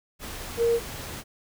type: tone in noise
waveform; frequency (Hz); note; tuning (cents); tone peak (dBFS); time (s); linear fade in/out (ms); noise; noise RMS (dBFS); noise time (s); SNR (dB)
sine; 466.2; A#4; 0; -19; 0.57-0.8; 50; pink; -37; 0.19-1.24; +15
effects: none